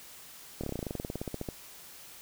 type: slowing click train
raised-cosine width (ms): 2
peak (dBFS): -21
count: 20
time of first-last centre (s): 0.61-1.488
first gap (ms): 26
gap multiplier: 1.06
effects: white hiss -50 dBFS RMS until 2.21 s